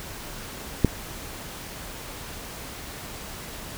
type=click; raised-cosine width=3 ms; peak=-3 dBFS; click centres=0.847 s; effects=pink hiss -38 dBFS RMS until 3.77 s